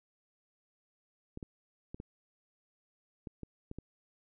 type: clicks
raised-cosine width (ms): 3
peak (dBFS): -29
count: 8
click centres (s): 1.374 / 1.428 / 1.945 / 2.001 / 3.272 / 3.433 / 3.714 / 3.786
effects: none